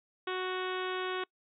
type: harmonic tone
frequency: 370 Hz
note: F#4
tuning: in tune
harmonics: 1 / 2 / 3 / 4 / 5 / 6 / 7 / 8 / 9 / 10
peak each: -35 / -43 / -39 / -41 / -45 / -48 / -47 / -48 / -46 / -49 dBFS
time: 0.27-1.24 s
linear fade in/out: 5 ms
effects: noise-tail reverb RT60 0.1 s tail -25 dB re dry